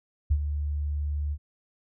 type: tone with ADSR envelope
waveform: sine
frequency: 73.42 Hz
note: D2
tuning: in tune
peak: -17 dBFS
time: 0.3-1.38 s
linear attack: 15 ms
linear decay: 61 ms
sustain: -9 dB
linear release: 58 ms
effects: none